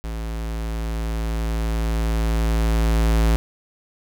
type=tone with level ramp; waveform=square; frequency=55.5 Hz; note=A1; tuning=16 cents sharp; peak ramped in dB=-27 to -15 dBFS; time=0.04-3.36 s; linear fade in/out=0 ms; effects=none